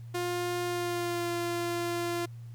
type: tone with pitch glide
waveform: sawtooth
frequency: 353.4 to 345.3 Hz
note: F4 to F4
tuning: +21 to -20 cents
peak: -26 dBFS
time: 0.14-2.26 s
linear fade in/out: 10 ms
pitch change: -41 cents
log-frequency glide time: 0.65-1.3 s
effects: added 117 Hz sine -41 dBFS peak until 2.54 s + pink hiss -65 dBFS RMS until 2.54 s